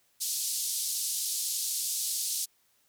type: band-pass noise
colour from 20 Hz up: white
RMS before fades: -32 dBFS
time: 0.2-2.46 s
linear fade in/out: 20 ms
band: 4100 to 12000 Hz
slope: 24 dB/octave
effects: white hiss -69 dBFS RMS until 2.88 s